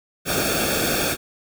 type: noise with comb filter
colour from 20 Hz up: pink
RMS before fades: -22 dBFS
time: 0.25-1.17 s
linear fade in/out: 50 ms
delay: 1 ms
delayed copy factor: -0.85
effects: none